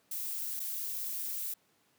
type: noise with dropouts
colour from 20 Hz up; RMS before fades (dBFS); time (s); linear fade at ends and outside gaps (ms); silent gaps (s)
violet; -37; 0.11-1.54; 5; 0.596-0.6
effects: pink hiss -70 dBFS RMS until 1.98 s + high-pass 150 Hz 12 dB/octave